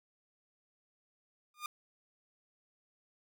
sawtooth tone with exponential growth, 1212 Hz, D#6, 46 cents flat, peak -30 dBFS, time 1.54-1.66 s, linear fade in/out 2 ms, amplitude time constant 26 ms, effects none

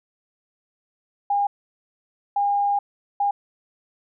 sine tone bursts at uneven times, 810 Hz, G#5, 43 cents flat, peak -18 dBFS, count 3, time 1.3-1.47 / 2.36-2.79 / 3.2-3.31 s, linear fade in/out 5 ms, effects none

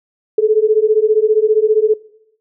sine beating tone pair, 424.4 / 439.4 Hz, G#4 / A4, +38 / -2 cents, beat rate 15 Hz, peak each -12 dBFS, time 0.38-1.94 s, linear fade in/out 5 ms, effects noise-tail reverb RT60 0.7 s tail -19 dB re dry

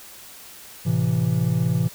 triangle chord, A minor, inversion none, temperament equal with one note detuned, 110 / 130.81 / 166.25 Hz, A2 / C3 / E3, 0 / 0 / +15 cents, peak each -22 / -21 / -20 dBFS, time 0.85-1.89 s, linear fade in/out 20 ms, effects white hiss -43 dBFS RMS until 1.94 s

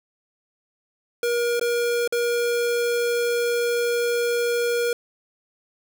square tone with dropouts, 475.9 Hz, A#4, 36 cents sharp, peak -21 dBFS, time 1.23-4.93 s, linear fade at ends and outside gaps 2 ms, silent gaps 1.596-1.612 / 2.076-2.124 s, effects none

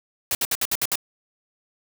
white noise bursts, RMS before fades -23 dBFS, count 7, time 0.31-0.956 s, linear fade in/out 2 ms, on 40 ms, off 61 ms, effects none

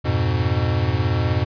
square chord, F diminished, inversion none, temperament equal with one note detuned, 87.31 / 103.83 / 122.55 Hz, F2 / Ab2 / Cb3, 0 / 0 / -13 cents, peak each -23 dBFS, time 0.04-1.45 s, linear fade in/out 20 ms, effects resampled to 11025 Hz

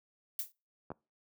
violet noise with exponential decay, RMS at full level -31 dBFS, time 0.39-0.52 s, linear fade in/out 2 ms, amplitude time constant 28 ms
clicks, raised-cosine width 1 ms, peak -27 dBFS, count 2, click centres 0.904 / 0.917 s
effects noise-tail reverb RT60 0.3 s tail -25 dB re dry + high-pass 100 Hz 12 dB/octave

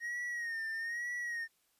triangle tone with vibrato, 1864.7 Hz, A#6, in tune, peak -34 dBFS, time 0-1.48 s, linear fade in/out 50 ms, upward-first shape sine, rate 1.1 Hz, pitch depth 71 cents each way, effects white hiss -74 dBFS RMS until 1.79 s + resampled to 32000 Hz

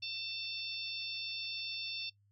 harmonic tone, 893 Hz, A5, 25 cents sharp, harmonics 3 / 4 / 5 / 6, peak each -43 / -43 / -43 / -45 dBFS, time 0.02-2.1 s, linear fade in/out 10 ms, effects noise-tail reverb RT60 0.1 s tail -21 dB re dry + added 101 Hz sine -67 dBFS peak until 2.31 s

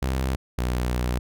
sawtooth tone pair in turn, 65.41 / 61.48 Hz, C2 / B1, 0 / -7 cents, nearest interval minor second, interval 107 cents, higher first, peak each -19 dBFS, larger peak neither, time 0.02-0.36 / 0.58-1.19 s, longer second, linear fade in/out 5 ms, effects none

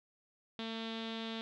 sawtooth tone with low-pass filter, 225.3 Hz, A3, 41 cents sharp, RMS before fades -41 dBFS, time 0.59-1.41 s, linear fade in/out 0 ms, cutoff 3600 Hz, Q 5.3, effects none

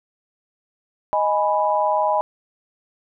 sine chord, G# minor, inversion second, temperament equal, 622.3 / 830.6 / 987.8 Hz, D#5 / G#5 / B5, 0 / 0 / 0 cents, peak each -21 dBFS, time 1.13-2.21 s, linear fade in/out 0 ms, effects none

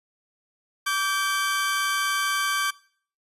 sawtooth tone pair together, 1155.8 / 1568 Hz, D6 / G6, -28 / 0 cents, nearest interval perfect fourth, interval 528 cents, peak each -22 dBFS, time 0.86-2.71 s, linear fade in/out 10 ms, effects noise-tail reverb RT60 0.5 s tail -21 dB re dry + resampled to 32000 Hz

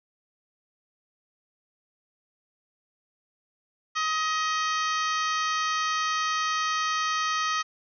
harmonic tone, 630 Hz, D#5, 21 cents sharp, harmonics 2 / 3 / 4 / 5 / 6 / 7 / 8 / 9 / 10, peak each -26 / -32 / -37 / -36 / -41 / -39 / -42 / -40 / -41 dBFS, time 3.95-7.63 s, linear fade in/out 20 ms, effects none

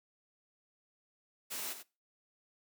white noise with echo, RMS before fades -40 dBFS, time 1.5-1.74 s, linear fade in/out 20 ms, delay 93 ms, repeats 1, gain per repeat -9 dB, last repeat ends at 1.833 s, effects noise-tail reverb RT60 0.3 s tail -22 dB re dry + high-pass 200 Hz 12 dB/octave

